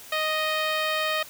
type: tone with notch filter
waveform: 10% pulse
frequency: 622.3 Hz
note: D#5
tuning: in tune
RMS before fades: -26 dBFS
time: 0.12-1.23 s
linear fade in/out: 5 ms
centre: 9800 Hz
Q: 0.79
effects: white hiss -45 dBFS RMS until 1.29 s